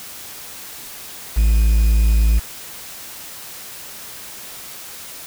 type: tone with quantisation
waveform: triangle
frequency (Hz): 55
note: A1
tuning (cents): 0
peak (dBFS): -9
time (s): 1.36-2.4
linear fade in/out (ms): 20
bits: 6
effects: white hiss -35 dBFS RMS until 5.26 s